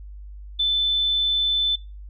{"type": "tone", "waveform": "sine", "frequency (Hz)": 3520, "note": "A7", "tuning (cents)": 0, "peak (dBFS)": -18, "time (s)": [0.59, 1.76], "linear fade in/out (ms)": 10, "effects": ["noise-tail reverb RT60 0.3 s tail -26 dB re dry", "added 50 Hz sine -36 dBFS peak until 2.09 s"]}